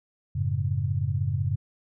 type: chord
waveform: sine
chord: F# minor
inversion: none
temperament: equal with one note detuned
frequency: 92.5 / 108.55 / 138.59 Hz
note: F#2 / A2 / C#3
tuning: 0 / -23 / 0 cents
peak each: -28 dBFS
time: 0.35-1.56 s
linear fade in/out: 10 ms
effects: none